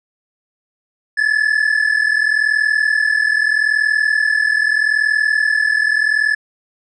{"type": "tone pair together", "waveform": "triangle", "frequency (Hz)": [1704.2, 1745], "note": ["G#6", "A6"], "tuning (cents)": [44, -15], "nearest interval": "unison", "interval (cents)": 41, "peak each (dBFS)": -14, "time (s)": [1.17, 6.35], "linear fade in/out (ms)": 10, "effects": ["resampled to 22050 Hz"]}